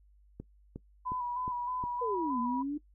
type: click train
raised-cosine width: 3 ms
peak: -28 dBFS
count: 5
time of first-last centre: 0.4-1.839 s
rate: 2.78 Hz
type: tone with vibrato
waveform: sine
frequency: 987.8 Hz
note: B5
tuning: in tune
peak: -33 dBFS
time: 1.05-2.63 s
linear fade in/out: 20 ms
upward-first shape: square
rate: 3.2 Hz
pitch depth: 31 cents each way
type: exponential two-way sweep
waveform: sine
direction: down then up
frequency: 500 to 233.1 to 300.4 Hz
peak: -31 dBFS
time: 2.01-2.78 s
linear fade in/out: 10 ms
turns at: 2.4 s
effects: noise-tail reverb RT60 0.1 s tail -19 dB re dry + added 50 Hz sine -59 dBFS peak until 2.94 s